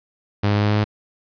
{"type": "tone with pitch steps", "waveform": "sawtooth", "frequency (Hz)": [102.4, 103.05, 103.71, 104.37, 105.04, 105.71], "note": ["G#2", "G#2", "G#2", "G#2", "G#2", "G#2"], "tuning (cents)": [-24, -13, -2, 9, 20, 31], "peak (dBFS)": -12, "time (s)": [0.43, 0.844], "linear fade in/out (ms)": 10, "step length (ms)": 69, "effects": ["resampled to 11025 Hz", "8-bit"]}